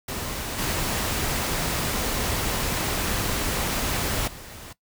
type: noise with level steps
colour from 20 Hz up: pink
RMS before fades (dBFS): -31 / -26 / -41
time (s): 0.08-4.73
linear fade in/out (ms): 5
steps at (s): 0.58 / 4.27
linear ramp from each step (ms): 10
effects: noise-tail reverb RT60 0.1 s tail -18 dB re dry